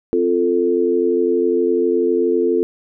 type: chord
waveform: sine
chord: F major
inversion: second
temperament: equal with one note detuned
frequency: 261.6 / 349.2 / 441.3 Hz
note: C4 / F4 / A4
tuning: 0 / 0 / +5 cents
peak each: -22 / -17 / -17 dBFS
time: 0.13-2.63 s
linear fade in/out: 0 ms
effects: none